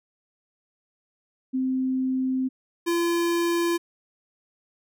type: tone pair in turn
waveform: sine / square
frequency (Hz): 260 / 341.4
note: C4 / F4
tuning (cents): -11 / -39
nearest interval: perfect fourth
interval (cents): 472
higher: second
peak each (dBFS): -22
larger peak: neither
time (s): 1.53-2.49 / 2.86-3.78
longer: first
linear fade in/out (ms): 20
effects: none